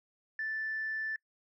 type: tone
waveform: sine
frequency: 1760 Hz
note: A6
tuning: in tune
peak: -32 dBFS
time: 0.39-1.16 s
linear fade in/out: 2 ms
effects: noise-tail reverb RT60 0.1 s tail -26 dB re dry + tanh soft clip ceiling -28 dBFS